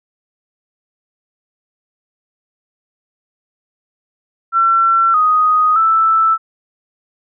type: tone with pitch steps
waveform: sine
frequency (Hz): 1350 / 1248 / 1321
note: E6 / D#6 / E6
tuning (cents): +41 / +5 / +3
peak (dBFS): -9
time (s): 4.52-6.38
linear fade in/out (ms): 50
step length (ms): 620
effects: none